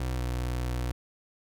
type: tone with pitch glide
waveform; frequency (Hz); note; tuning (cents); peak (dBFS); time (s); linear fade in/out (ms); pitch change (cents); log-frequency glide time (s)
30% pulse; 63.1 to 61.48; B1 to B1; +38 to -7; -26; 0-0.92; 5; -45; 0.14-0.21
effects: none